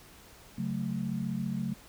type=chord; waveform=sine; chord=F# minor; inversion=second; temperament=equal; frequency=138.59 / 185 / 220 Hz; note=C#3 / F#3 / A3; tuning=0 / 0 / 0 cents; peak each=-36 / -34 / -34 dBFS; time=0.58-1.74 s; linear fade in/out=5 ms; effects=pink hiss -54 dBFS RMS until 1.88 s